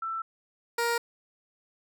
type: tone pair in turn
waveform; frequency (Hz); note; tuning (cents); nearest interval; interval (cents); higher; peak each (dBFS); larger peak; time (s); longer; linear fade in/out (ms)
sine / 15% pulse; 1332 / 469.7; E6 / A#4; +18 / +13; octave + tritone; 1805; first; -30 / -19; second; 0.02-0.22 / 0.78-0.98; neither; 5
effects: none